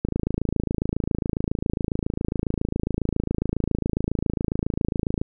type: click train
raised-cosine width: 3 ms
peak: -10 dBFS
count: 142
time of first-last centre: 0.05-5.215 s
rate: 27.3 Hz
effects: none